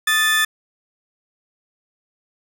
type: tone pair together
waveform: 30% pulse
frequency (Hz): 1243 / 1757.9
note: D#6 / A6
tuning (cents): -2 / -2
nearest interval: tritone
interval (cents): 600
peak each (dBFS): -21 / -13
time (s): 0.07-0.45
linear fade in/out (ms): 5
effects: none